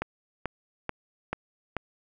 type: click train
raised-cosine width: 0.5 ms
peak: -14 dBFS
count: 5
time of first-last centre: 0.02-1.767 s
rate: 2.29 Hz
effects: none